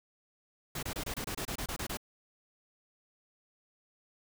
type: noise bursts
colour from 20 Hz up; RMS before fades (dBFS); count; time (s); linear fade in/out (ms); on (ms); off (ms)
pink; -37; 12; 0.75-1.972; 5; 78; 26
effects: none